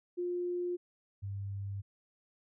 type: tone pair in turn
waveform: sine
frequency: 354.1 / 99.19 Hz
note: F4 / G2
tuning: +24 / +21 cents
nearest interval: octave + minor seventh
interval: 2203 cents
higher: first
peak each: -32 / -36 dBFS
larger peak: first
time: 0.17-0.77 / 1.22-1.82 s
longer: neither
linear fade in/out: 20 ms
effects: none